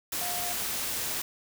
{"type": "tone in noise", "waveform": "sine", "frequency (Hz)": 709, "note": "F5", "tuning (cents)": 26, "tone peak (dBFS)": -36, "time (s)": [0.21, 0.53], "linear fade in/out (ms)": 5, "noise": "white", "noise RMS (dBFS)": -32, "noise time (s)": [0.12, 1.22], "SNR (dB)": -7, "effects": []}